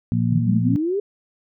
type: harmonic tone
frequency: 58.27 Hz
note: A#1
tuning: in tune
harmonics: 2 / 3 / 4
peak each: -20 / -22 / -23 dBFS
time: 0.12-0.76 s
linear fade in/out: 0 ms
type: exponential sweep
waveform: sine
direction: up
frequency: 146.83 to 419.1 Hz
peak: -19 dBFS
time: 0.32-1 s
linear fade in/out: 5 ms
effects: none